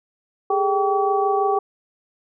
sine tone cluster, 404.3 / 430.4 / 778 / 1140 Hz, G#4 / A4 / G5 / C#6, -46 / -38 / -13 / +48 cents, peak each -21 / -27 / -20 / -25 dBFS, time 0.5-1.59 s, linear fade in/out 5 ms, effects none

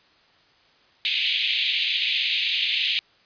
white band-pass noise, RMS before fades -24 dBFS, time 1.05-2.99 s, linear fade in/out 0 ms, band 2300 to 3900 Hz, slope 48 dB/octave, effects white hiss -58 dBFS RMS until 3.25 s + resampled to 11025 Hz

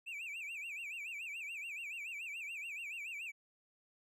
triangle tone with vibrato, 2515 Hz, D#7, 18 cents sharp, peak -40 dBFS, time 0.06-3.32 s, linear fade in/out 20 ms, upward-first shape sine, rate 7 Hz, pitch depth 180 cents each way, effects none

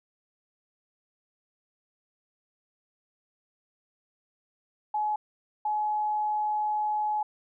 sine tone pair in turn, 847 / 847 Hz, G#5 / G#5, +34 / +34 cents, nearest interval unison, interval 0 cents, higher neither, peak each -25 dBFS, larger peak neither, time 4.94-5.16 / 5.65-7.23 s, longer second, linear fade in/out 5 ms, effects none

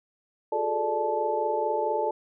sine tone cluster, 360.1 / 415.1 / 439.5 / 592 / 870 Hz, F#4 / G#4 / A4 / D5 / A5, -47 / -1 / -2 / +14 / -20 cents, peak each -35 / -34 / -29 / -30 / -28 dBFS, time 0.52-2.11 s, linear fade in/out 5 ms, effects none

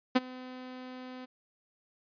sawtooth tone with ADSR envelope, 254.7 Hz, C4, 46 cents flat, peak -15 dBFS, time 0.15-1.26 s, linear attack 13 ms, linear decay 29 ms, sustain -23 dB, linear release 18 ms, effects resampled to 11025 Hz

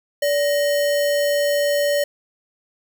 sine tone with sample-and-hold, 577 Hz, D5, 31 cents flat, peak -16 dBFS, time 0.22-2.04 s, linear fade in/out 5 ms, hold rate 2450 Hz, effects none

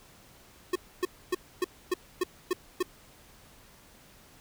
square tone bursts, 363.1 Hz, F#4, 33 cents flat, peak -25 dBFS, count 8, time 0.73-2.828 s, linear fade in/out 5 ms, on 26 ms, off 270 ms, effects pink hiss -56 dBFS RMS until 4.4 s

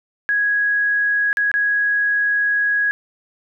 sine tone with dropouts, 1661.2 Hz, G#6, in tune, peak -15 dBFS, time 0.29-2.91 s, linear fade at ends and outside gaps 0 ms, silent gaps 1.329-1.371 / 1.515-1.54 s, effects none

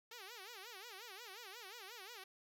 5% pulse tone with vibrato, 427.1 Hz, G#4, 48 cents sharp, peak -39 dBFS, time 0.11-2.24 s, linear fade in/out 5 ms, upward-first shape sine, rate 5.6 Hz, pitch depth 240 cents each way, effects none

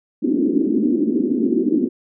white band-pass noise, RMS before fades -18 dBFS, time 0.22-1.89 s, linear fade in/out 20 ms, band 220 to 350 Hz, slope 48 dB/octave, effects none

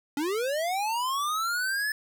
square linear sweep, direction up, 273.7 to 1746 Hz, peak -27 dBFS, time 0.17-1.92 s, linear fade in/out 2 ms, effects none

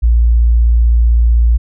sine tone, 57.9 Hz, A#1, 11 cents flat, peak -6 dBFS, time 0.02-1.58 s, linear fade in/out 20 ms, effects none

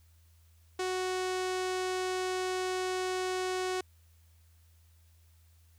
sawtooth tone with low-pass filter, 370 Hz, F#4, in tune, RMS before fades -33 dBFS, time 0.79-3.81 s, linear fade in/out 5 ms, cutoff 8100 Hz, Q 1.1, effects added 82 Hz sine -59 dBFS peak until 5.78 s + white hiss -70 dBFS RMS until 5.78 s

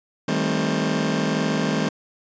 sawtooth chord, A half-diminished seventh, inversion second, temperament just, 158.4 / 198 / 220 / 264 Hz, Eb3 / G3 / A3 / C4, +31 / +18 / 0 / +16 cents, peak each -22 dBFS, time 0.28-1.89 s, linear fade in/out 5 ms, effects resampled to 16000 Hz

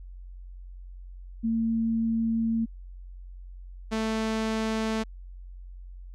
sine / sawtooth tone pair in turn, 226.5 / 220.8 Hz, A#3 / A3, -50 / +6 cents, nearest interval unison, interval 44 cents, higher first, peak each -23 / -22 dBFS, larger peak second, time 1.43-2.66 / 3.91-5.04 s, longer first, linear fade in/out 20 ms, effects added 45 Hz sine -40 dBFS peak until 6.14 s + low-pass 7000 Hz 12 dB/octave

